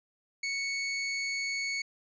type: tone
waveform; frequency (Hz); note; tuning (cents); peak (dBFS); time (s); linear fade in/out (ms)
sawtooth; 2217; C#7; 0; -27; 0.43-1.82; 5
effects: resampled to 16000 Hz